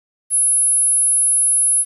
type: tone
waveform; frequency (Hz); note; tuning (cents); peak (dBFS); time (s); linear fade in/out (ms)
sine; 10580; E9; +5; -10; 0.3-1.85; 50
effects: tanh soft clip ceiling -11 dBFS + 8-bit